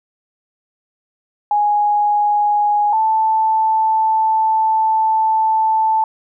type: tone pair in turn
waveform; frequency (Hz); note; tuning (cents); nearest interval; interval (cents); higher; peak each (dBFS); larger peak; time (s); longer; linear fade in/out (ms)
sine; 830.6 / 880; G#5 / A5; 0 / 0; minor second; 100; second; -12 / -12; neither; 1.51-2.93 / 2.93-6.04; second; 2
effects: none